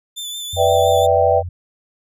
sawtooth tone with vibrato, 3520 Hz, A7, in tune, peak -23 dBFS, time 0.16-1.07 s, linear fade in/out 20 ms, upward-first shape sine, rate 5.8 Hz, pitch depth 29 cents each way
sine tone with pitch glide, 89.5 to 88.73 Hz, F2 to F2, +43 to +28 cents, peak -24 dBFS, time 0.53-1.49 s, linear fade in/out 5 ms, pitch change -15 cents, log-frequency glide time 0.68-1.2 s
sine chord, E minor seventh, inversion second, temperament equal with one note detuned, 493.9 / 587.3 / 659.3 / 779.9 Hz, B4 / D5 / E5 / G5, 0 / 0 / 0 / -9 cents, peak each -17 dBFS, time 0.56-1.43 s, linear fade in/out 50 ms
effects none

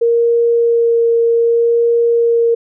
sine tone with vibrato, 466.2 Hz, A#4, in tune, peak -9 dBFS, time 0.01-2.55 s, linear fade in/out 10 ms, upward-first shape sine, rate 0.65 Hz, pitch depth 9 cents each way, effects none

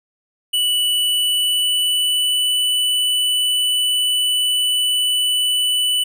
square tone with pitch glide, 2960 to 2979 Hz, F#7 to F#7, 0 to +11 cents, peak -16 dBFS, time 0.53-6.04 s, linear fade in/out 10 ms, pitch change +11 cents, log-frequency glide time 0.76-2.54 s, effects none

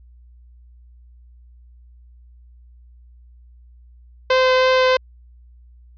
sawtooth tone with vibrato, 515 Hz, C5, 28 cents flat, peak -9 dBFS, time 4.3-4.97 s, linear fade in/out 5 ms, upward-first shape triangle, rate 3.1 Hz, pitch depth 8 cents each way, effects added 60 Hz sine -44 dBFS peak until 5.97 s + resampled to 11025 Hz

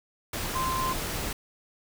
sine tone in noise, 1041 Hz, C6, 9 cents flat, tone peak -27 dBFS, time 0.55-0.93 s, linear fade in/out 5 ms, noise pink, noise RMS -32 dBFS, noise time 0.33-1.33 s, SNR +2 dB, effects none

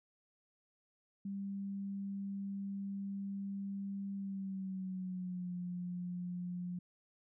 sine tone with pitch glide, 197.6 to 178.09 Hz, G3 to F3, +14 to +34 cents, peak -38 dBFS, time 1.25-6.79 s, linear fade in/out 5 ms, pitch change -180 cents, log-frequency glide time 4.15-5.54 s, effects none

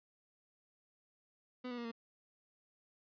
30% pulse tone with pitch steps, 250.6 / 243.6 / 236.8 / 230.2 Hz, B3 / B3 / A#3 / A#3, +25 / -24 / +27 / -22 cents, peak -38 dBFS, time 1.64-1.916 s, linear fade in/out 10 ms, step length 69 ms, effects resampled to 11025 Hz

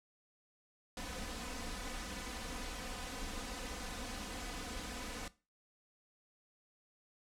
pink noise with comb filter, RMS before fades -43 dBFS, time 0.97-5.28 s, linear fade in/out 2 ms, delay 4 ms, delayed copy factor +0.95, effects noise-tail reverb RT60 0.3 s tail -18 dB re dry + low-pass 9000 Hz 12 dB/octave

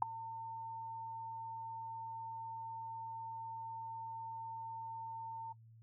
sine tone with ADSR envelope, 904 Hz, A5, 47 cents sharp, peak -22 dBFS, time 0.02-5.53 s, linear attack 4 ms, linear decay 4 ms, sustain -20 dB, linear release 13 ms, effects noise-tail reverb RT60 0.1 s tail -21 dB re dry + added 113 Hz sine -57 dBFS peak until 5.82 s

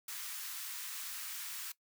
white high-pass noise, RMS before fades -43 dBFS, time 0.08-1.72 s, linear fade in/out 5 ms, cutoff 1100 Hz, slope 24 dB/octave, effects noise-tail reverb RT60 0.1 s tail -19 dB re dry

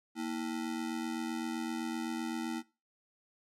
square ring-modulated tone, 278.5 Hz, C#4, 8 cents sharp, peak -32 dBFS, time 0.15-2.63 s, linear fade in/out 50 ms, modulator 43.9 Hz, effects noise-tail reverb RT60 0.3 s tail -20 dB re dry + low-pass 11000 Hz 12 dB/octave

